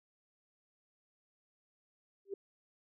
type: tone with exponential growth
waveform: sine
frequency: 395.1 Hz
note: G4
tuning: 14 cents sharp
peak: -33 dBFS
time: 2.25-2.34 s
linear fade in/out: 5 ms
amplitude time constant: 18 ms
effects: none